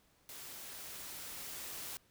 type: noise with level ramp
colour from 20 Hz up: white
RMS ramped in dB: -49 to -44 dBFS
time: 0.29-1.97 s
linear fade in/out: 0 ms
effects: pink hiss -70 dBFS RMS until 2.1 s